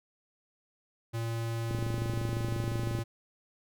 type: tone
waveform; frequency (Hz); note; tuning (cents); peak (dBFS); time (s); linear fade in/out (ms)
square; 115; A#2; -23; -32; 1.13-3.04; 20
type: click train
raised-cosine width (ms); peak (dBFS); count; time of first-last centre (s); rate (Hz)
3; -22; 34; 1.71-2.989; 25.8
effects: none